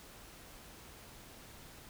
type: silence
effects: pink hiss -54 dBFS RMS until 1.89 s